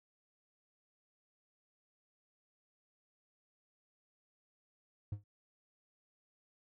triangle tone with exponential decay, 102.5 Hz, G#2, 22 cents flat, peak -31 dBFS, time 5.12-5.24 s, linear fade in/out 5 ms, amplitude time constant 25 ms, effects none

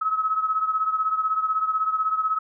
sine beating tone pair, 1282 / 1298 Hz, E6 / E6, -49 / -27 cents, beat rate 16 Hz, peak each -22 / -27 dBFS, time 0.01-2.39 s, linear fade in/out 10 ms, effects none

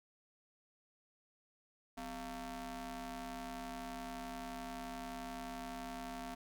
sawtooth ring-modulated tone, 219.6 Hz, A3, 3 cents flat, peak -36 dBFS, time 1.97-6.35 s, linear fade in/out 10 ms, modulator 475 Hz, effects none

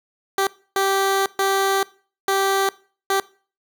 15% pulse tone bursts at uneven times, 390 Hz, G4, 9 cents flat, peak -11 dBFS, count 5, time 0.38-0.47 / 0.76-1.26 / 1.39-1.83 / 2.28-2.69 / 3.1-3.2 s, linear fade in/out 2 ms, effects noise-tail reverb RT60 0.4 s tail -21 dB re dry

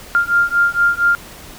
sine beating tone pair, 1397 / 1401.3 Hz, F6 / F6, 0 / +5 cents, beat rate 4.3 Hz, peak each -15 dBFS, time 0.15-1.15 s, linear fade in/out 0 ms, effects pink hiss -37 dBFS RMS until 1.58 s

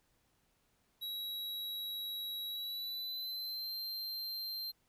square tone with pitch glide, 3873 to 4151 Hz, B7 to C8, -35 to -15 cents, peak -39 dBFS, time 1.01-4.72 s, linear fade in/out 20 ms, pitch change +120 cents, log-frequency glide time 2.47-3.74 s, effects pink hiss -75 dBFS RMS until 4.88 s

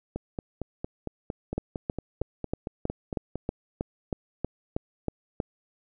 two click trains, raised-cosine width 2 ms, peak -18 / -14 dBFS, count 15 / 13, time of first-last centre 0.16-3.356 / 1.58-5.402 s, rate 4.38 / 3.14 Hz, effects none

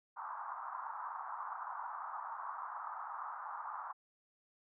pink band-pass noise, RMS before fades -44 dBFS, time 0.16-3.93 s, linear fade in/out 20 ms, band 850 to 1300 Hz, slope 48 dB/octave, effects none

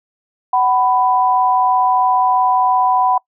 sine tone pair together, 751 / 994 Hz, F#5 / B5, +26 / +11 cents, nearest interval perfect fourth, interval 485 cents, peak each -14 dBFS, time 0.53-3.18 s, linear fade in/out 5 ms, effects noise-tail reverb RT60 0.1 s tail -24 dB re dry

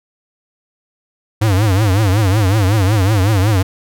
square tone with vibrato, 101 Hz, G#2, 48 cents flat, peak -11 dBFS, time 1.41-3.63 s, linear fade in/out 10 ms, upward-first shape triangle, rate 5.4 Hz, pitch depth 210 cents each way, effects none

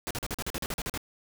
pink noise bursts, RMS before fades -33 dBFS, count 12, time 0.07-0.976 s, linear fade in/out 0 ms, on 37 ms, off 42 ms, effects none

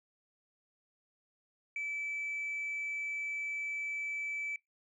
sine tone, 2310 Hz, D7, 29 cents flat, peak -33 dBFS, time 1.76-4.56 s, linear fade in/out 2 ms, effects noise-tail reverb RT60 0.2 s tail -26 dB re dry + tanh soft clip ceiling -32 dBFS

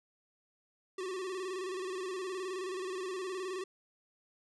square tone with vibrato, 372.8 Hz, F#4, 13 cents sharp, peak -37 dBFS, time 0.98-3.64 s, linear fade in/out 5 ms, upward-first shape square, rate 19 Hz, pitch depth 56 cents each way, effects resampled to 22050 Hz

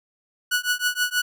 sawtooth tone with tremolo, 1472 Hz, F#6, 9 cents flat, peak -14 dBFS, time 0.51-1.22 s, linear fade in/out 10 ms, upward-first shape triangle, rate 6.3 Hz, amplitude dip 100%, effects none

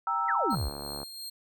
sine chord, E diminished, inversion first, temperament equal with one note detuned, 788.1 / 932.3 / 1318.5 Hz, G5 / Bb5 / E6, +9 / 0 / 0 cents, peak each -34 / -31 / -28 dBFS, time 0.07-0.55 s, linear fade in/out 2 ms
sine exponential sweep, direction down, 2093 to 50.3 Hz, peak -28 dBFS, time 0.28-0.69 s, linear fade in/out 10 ms
sawtooth tone with tremolo, 4217 Hz, C8, 13 cents sharp, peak -34 dBFS, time 0.5-1.3 s, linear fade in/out 10 ms, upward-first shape sine, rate 2.9 Hz, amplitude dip 45%
click train, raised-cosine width 1 ms, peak -25 dBFS, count 37, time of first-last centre 0.53-1.031 s, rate 71.9 Hz
effects none

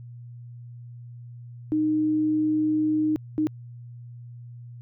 sine tone bursts at uneven times, 308.4 Hz, D#4, 15 cents flat, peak -20 dBFS, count 2, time 1.72-3.16 / 3.38-3.47 s, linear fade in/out 0 ms, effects added 120 Hz sine -39 dBFS peak until 4.81 s

